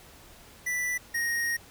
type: tone pair in turn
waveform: square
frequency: 1975.5 / 1869.8 Hz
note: B6 / A#6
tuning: 0 / +5 cents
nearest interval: minor second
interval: 95 cents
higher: first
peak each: -28 / -27 dBFS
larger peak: second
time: 0.66-0.98 / 1.14-1.57 s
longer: second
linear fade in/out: 10 ms
effects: pink hiss -52 dBFS RMS until 1.7 s